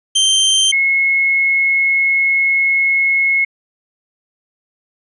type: tone pair in turn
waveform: sawtooth / sine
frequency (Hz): 3136 / 2175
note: G7 / C#7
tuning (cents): 0 / -33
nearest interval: tritone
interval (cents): 633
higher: first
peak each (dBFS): -7 / -11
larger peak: first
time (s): 0.15-0.72 / 0.72-3.45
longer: second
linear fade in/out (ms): 10
effects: resampled to 24000 Hz